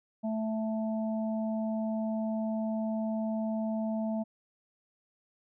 harmonic tone, 220 Hz, A3, in tune, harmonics 1 / 3 / 4, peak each -30 / -36 / -45 dBFS, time 0.23-4.24 s, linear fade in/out 20 ms, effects none

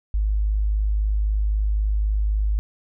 sine tone, 51.91 Hz, G#1, in tune, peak -18 dBFS, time 0.14-2.59 s, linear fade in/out 0 ms, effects none

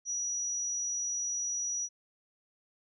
sine tone, 5830 Hz, F#8, 26 cents flat, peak -31 dBFS, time 0.05-1.89 s, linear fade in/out 50 ms, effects none

